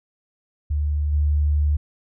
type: tone with level steps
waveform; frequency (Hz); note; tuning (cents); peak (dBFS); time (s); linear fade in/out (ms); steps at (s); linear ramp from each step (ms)
sine; 74; D2; +14; -19 / -16; 0.7-1.77; 10; 1.12; 20
effects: none